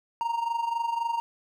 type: tone with amplitude modulation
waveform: triangle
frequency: 930 Hz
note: A#5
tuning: 4 cents flat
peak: -21 dBFS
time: 0.21-1.2 s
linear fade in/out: 0 ms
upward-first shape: sine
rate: 23.8 Hz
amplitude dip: 70%
effects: none